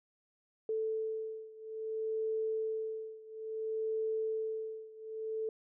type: beating tone pair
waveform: sine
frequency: 440 / 440.59 Hz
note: A4 / A4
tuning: 0 / +2 cents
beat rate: 0.59 Hz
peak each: -36 / -38 dBFS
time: 0.69-5.49 s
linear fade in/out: 2 ms
effects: none